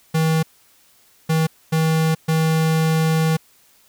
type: tone bursts at uneven times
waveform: square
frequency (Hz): 159.9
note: D#3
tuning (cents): +48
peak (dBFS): -16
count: 4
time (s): 0.14-0.43 / 1.29-1.47 / 1.72-2.15 / 2.28-3.37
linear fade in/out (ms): 10
effects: white hiss -55 dBFS RMS until 3.88 s